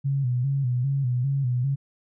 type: tone with vibrato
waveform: sine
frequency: 130.81 Hz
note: C3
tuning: in tune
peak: -21 dBFS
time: 0.04-1.76 s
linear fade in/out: 20 ms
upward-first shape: square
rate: 2.5 Hz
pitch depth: 96 cents each way
effects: none